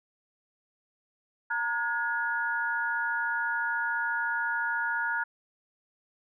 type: tone cluster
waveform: sine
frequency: 923 / 1438 / 1672 Hz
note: A#5 / F#6 / G#6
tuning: -17 / -50 / +11 cents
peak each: -33 / -29 / -33 dBFS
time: 1.5-5.24 s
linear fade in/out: 10 ms
effects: none